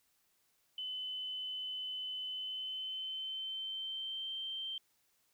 sine tone with pitch glide, 3025 to 3133 Hz, F#7 to G7, +38 to -2 cents, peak -38 dBFS, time 0.78-4.78 s, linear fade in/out 2 ms, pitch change +60 cents, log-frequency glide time 2.28-4.31 s, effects white hiss -75 dBFS RMS until 5.33 s

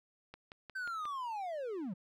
click train, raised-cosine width 0.3 ms, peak -32 dBFS, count 5, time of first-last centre 0.34-1.054 s, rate 5.6 Hz
triangle linear sweep, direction down, 1559 to 164.81 Hz, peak -35 dBFS, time 0.75-1.94 s, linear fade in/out 10 ms
effects none

